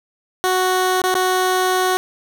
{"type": "tone with dropouts", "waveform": "15% pulse", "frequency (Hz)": 370, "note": "F#4", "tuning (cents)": 0, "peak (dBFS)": -9, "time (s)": [0.44, 1.97], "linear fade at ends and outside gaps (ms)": 0, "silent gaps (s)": [[1.018, 1.039], [1.142, 1.152]], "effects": []}